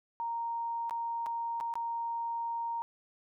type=tone with dropouts; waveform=sine; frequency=930 Hz; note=A#5; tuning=4 cents flat; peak=-32 dBFS; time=0.2-2.82 s; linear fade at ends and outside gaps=0 ms; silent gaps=0.896-0.909 / 1.261-1.266 / 1.602-1.609 / 1.739-1.755 s; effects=none